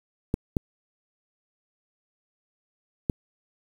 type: clicks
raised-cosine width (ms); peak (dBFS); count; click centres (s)
3; -10; 3; 0.341 / 0.568 / 3.098
effects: 7-bit